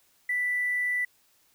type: tone with hard clipping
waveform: triangle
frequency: 1977 Hz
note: B6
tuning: 1 cent sharp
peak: -25 dBFS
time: 0.29-1.05 s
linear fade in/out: 5 ms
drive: 3 dB
effects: white hiss -65 dBFS RMS until 1.54 s